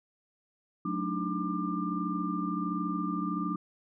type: tone cluster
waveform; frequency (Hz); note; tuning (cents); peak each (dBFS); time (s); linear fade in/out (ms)
sine; 182.4 / 216.1 / 289.9 / 311.3 / 1194; F#3 / A3 / D4 / D#4 / D6; -24 / -31 / -22 / +1 / +28; -34 / -38 / -35 / -38 / -35; 0.85-3.56; 5
effects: none